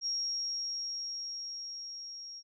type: tone with level ramp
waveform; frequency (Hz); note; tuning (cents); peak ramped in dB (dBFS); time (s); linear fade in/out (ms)
sine; 5588; F8; 0; -30 to -43; 0.01-2.43; 50
effects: none